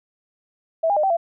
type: tone with pitch steps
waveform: sine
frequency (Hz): 653 / 808 / 608 / 773 / 676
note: E5 / G#5 / D#5 / G5 / E5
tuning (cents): -17 / -48 / -40 / -24 / +43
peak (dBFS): -16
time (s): 0.83-1.17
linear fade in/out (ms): 10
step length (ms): 68
effects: none